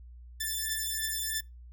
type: beating tone pair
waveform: 5% pulse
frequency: 1760 / 1763.1 Hz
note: A6 / A6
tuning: 0 / +3 cents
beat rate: 3.1 Hz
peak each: -23 dBFS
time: 0.4-1.41 s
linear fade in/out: 10 ms
effects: noise-tail reverb RT60 0.2 s tail -24 dB re dry + added 60 Hz sine -46 dBFS peak until 1.72 s